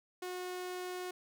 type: tone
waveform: sawtooth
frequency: 363.3 Hz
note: F#4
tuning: 32 cents flat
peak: -35 dBFS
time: 0.22-1.11 s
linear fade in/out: 5 ms
effects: none